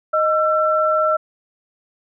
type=tone pair together; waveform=sine; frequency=622.3 / 1342.4 Hz; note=D#5 / E6; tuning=0 / +31 cents; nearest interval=octave + minor second; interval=1331 cents; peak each=-17 dBFS; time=0.13-1.17 s; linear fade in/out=10 ms; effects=none